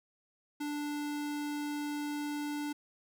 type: tone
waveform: square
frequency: 293.7 Hz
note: D4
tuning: in tune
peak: -35 dBFS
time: 0.6-2.73 s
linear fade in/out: 10 ms
effects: none